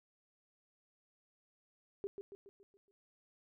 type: tone with echo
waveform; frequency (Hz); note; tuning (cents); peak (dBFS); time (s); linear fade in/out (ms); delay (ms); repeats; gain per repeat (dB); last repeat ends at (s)
sine; 397.8; G4; +25; -36; 2.04-2.07; 0; 140; 6; -6; 2.91
effects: none